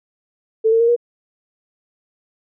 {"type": "tone with pitch steps", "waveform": "sine", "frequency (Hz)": [443.2, 454.1, 465.2, 476.7], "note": ["A4", "A#4", "A#4", "A#4"], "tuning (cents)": [13, -45, -4, 39], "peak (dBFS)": -11, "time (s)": [0.64, 0.964], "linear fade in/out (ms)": 20, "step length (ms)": 81, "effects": []}